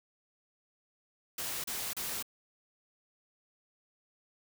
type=noise bursts; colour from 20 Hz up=white; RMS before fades=-37 dBFS; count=3; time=1.38-2.226 s; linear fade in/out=5 ms; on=260 ms; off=33 ms; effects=none